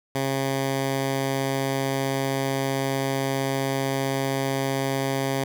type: tone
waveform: 10% pulse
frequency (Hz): 135.5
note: C#3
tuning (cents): -39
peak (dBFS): -15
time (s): 0.15-5.44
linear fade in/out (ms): 2
effects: none